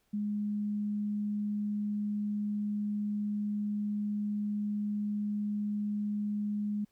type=tone; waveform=sine; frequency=207.7 Hz; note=G#3; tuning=in tune; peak=-30 dBFS; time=0.13-6.85 s; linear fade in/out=10 ms; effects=pink hiss -74 dBFS RMS until 6.91 s